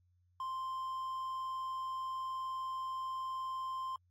triangle tone, 1046.5 Hz, C6, in tune, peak -35 dBFS, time 0.4-3.96 s, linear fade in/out 2 ms, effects added 89 Hz sine -69 dBFS peak until 4.1 s + AAC 64 kbps

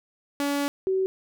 sawtooth / sine tone pair in turn, 284.4 / 379.6 Hz, C#4 / F#4, +45 / +44 cents, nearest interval perfect fourth, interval 499 cents, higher second, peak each -20 / -21 dBFS, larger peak first, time 0.4-0.68 / 0.87-1.06 s, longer first, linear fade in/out 0 ms, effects none

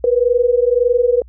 sine tone pair together, 475.9 / 497.7 Hz, A#4 / B4, +36 / +13 cents, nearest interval minor second, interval 77 cents, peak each -14 dBFS, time 0.04-1.22 s, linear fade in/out 2 ms, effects added 60 Hz sine -38 dBFS peak until 1.28 s

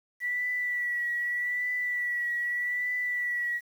sine tone with vibrato, 1953 Hz, B6, 20 cents flat, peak -27 dBFS, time 0.2-3.61 s, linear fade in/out 50 ms, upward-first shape triangle, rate 0.82 Hz, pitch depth 31 cents each way, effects 9-bit

